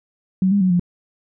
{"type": "tone with pitch steps", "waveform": "sine", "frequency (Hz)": [188, 201.8, 185.3, 176.2], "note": ["F#3", "G#3", "F#3", "F3"], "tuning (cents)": [28, -49, 3, 16], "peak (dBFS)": -13, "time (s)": [0.42, 0.796], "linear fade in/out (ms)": 2, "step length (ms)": 94, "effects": []}